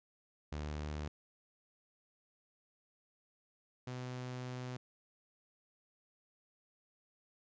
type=tone pair in turn; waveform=sawtooth; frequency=74.9 / 125.97 Hz; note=D2 / B2; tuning=+35 / +35 cents; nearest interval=major sixth; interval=900 cents; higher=second; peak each=-35 / -37 dBFS; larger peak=first; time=0.52-1.08 / 3.87-4.77 s; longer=second; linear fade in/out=5 ms; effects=resampled to 16000 Hz